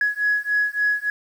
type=beating tone pair; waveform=sine; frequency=1677 / 1680.5 Hz; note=G#6 / G#6; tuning=+16 / +20 cents; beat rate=3.5 Hz; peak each=-21 dBFS; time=0.01-1.1 s; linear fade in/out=2 ms; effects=tanh soft clip ceiling -12 dBFS + 8-bit